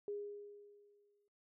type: tone with exponential decay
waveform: sine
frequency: 410.1 Hz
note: G#4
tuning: 22 cents flat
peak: -38 dBFS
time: 0.08-1.28 s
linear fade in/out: 1 ms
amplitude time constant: 260 ms
effects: noise-tail reverb RT60 0.2 s tail -23 dB re dry